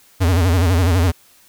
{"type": "tone with vibrato", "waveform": "square", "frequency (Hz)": 88.3, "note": "F2", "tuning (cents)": 20, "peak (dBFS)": -13, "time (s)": [0.2, 1.12], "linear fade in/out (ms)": 20, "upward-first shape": "sine", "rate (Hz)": 12, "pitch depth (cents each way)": 140, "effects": ["white hiss -51 dBFS RMS until 1.48 s"]}